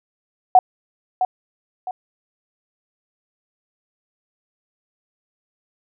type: tone with echo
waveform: sine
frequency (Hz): 740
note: F#5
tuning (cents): 0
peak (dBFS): -6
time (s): 0.55-0.59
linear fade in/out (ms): 2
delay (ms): 660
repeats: 2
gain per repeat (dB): -9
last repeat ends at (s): 1.91
effects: none